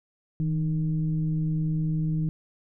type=tone with frequency modulation; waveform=sine; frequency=158.5 Hz; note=D#3; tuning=32 cents sharp; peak=-23 dBFS; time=0.4-2.29 s; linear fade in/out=0 ms; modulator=148 Hz; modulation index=0.48; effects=none